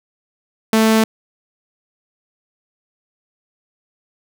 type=tone; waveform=sawtooth; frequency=221 Hz; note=A3; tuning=8 cents sharp; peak=-7 dBFS; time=0.73-1.04 s; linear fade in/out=2 ms; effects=none